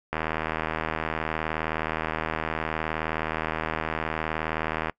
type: click train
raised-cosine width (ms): 0.5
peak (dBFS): -12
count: 379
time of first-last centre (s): 0.13-4.897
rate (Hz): 79.3
effects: noise-tail reverb RT60 0.1 s tail -24 dB re dry